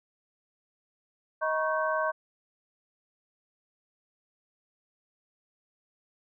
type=tone cluster; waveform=sine; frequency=629 / 956 / 1101 / 1541 Hz; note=D#5 / A#5 / C#6 / G6; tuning=+19 / +43 / -12 / -30 cents; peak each=-29 / -34 / -31 / -32 dBFS; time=1.41-2.12 s; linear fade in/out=20 ms; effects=none